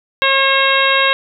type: harmonic tone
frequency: 541 Hz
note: C#5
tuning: 42 cents flat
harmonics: 1 / 2 / 3 / 4 / 5 / 6 / 7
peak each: -19 / -17 / -17 / -19 / -18 / -22 / -19 dBFS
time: 0.22-1.13 s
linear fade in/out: 0 ms
effects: none